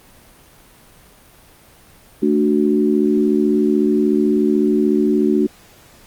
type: chord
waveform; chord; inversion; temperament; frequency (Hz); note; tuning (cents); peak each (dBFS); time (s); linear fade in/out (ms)
sine; D major; second; equal; 220 / 293.7 / 370; A3 / D4 / F#4; 0 / 0 / 0; -17; 2.22-5.47; 10
effects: pink hiss -47 dBFS RMS until 6.06 s + Opus 32 kbps